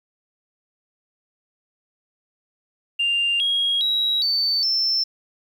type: tone with pitch steps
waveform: sine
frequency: 2794 / 3284 / 3861 / 4539 / 5336 Hz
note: F7 / G#7 / B7 / C#8 / E8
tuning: 0 / -20 / -40 / +40 / +20 cents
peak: -17 dBFS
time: 2.99-5.04 s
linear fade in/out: 10 ms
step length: 410 ms
effects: tanh soft clip ceiling -14 dBFS + 9-bit